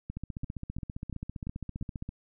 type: two click trains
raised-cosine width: 5 ms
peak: -24 / -24 dBFS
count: 30 / 6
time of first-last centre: 0.17-2.091 / 0.1-1.812 s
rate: 15.1 / 2.92 Hz
effects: none